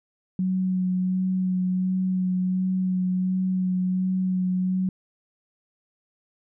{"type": "tone with vibrato", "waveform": "sine", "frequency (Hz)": 185, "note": "F#3", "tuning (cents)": 0, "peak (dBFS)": -21, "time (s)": [0.39, 4.89], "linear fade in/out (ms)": 2, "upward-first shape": "sine", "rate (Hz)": 1.4, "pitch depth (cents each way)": 15, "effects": []}